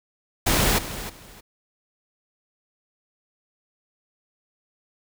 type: noise with echo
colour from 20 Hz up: pink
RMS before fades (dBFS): -20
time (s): 0.46-0.79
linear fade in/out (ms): 10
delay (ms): 310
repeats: 2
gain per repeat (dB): -13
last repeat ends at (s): 1.41
effects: none